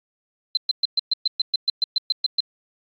sine tone bursts, 4083 Hz, C8, 43 cents flat, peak -16 dBFS, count 14, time 0.55-2.404 s, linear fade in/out 2 ms, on 21 ms, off 120 ms, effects AAC 64 kbps

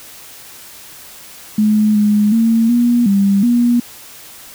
sine tone with pitch steps, 213 / 208.8 / 227.3 / 239.8 / 198.3 / 240 Hz, G#3 / G#3 / A#3 / A#3 / G3 / B3, +44 / +10 / -43 / +49 / +20 / -49 cents, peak -9 dBFS, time 1.58-3.8 s, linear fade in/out 5 ms, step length 370 ms, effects white hiss -37 dBFS RMS until 4.54 s

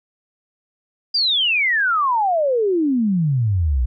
sine exponential sweep, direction down, 4900 to 57.6 Hz, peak -15 dBFS, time 1.14-3.86 s, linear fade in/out 10 ms, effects none

